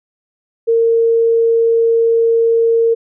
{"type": "tone", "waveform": "sine", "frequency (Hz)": 458.8, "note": "A#4", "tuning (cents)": -28, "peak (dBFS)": -9, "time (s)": [0.67, 2.95], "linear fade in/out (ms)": 20, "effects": []}